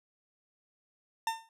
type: tone with exponential decay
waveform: 40% pulse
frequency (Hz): 903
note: A5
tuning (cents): +45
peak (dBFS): -25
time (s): 1.27-1.49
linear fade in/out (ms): 2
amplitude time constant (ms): 47
effects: low-pass 12000 Hz 12 dB/octave